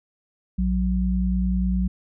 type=tone pair together; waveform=sine; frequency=58.41 / 185.2 Hz; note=A#1 / F#3; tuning=+4 / +2 cents; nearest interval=octave + minor sixth; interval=1998 cents; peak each=-22 dBFS; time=0.58-1.88 s; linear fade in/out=10 ms; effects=none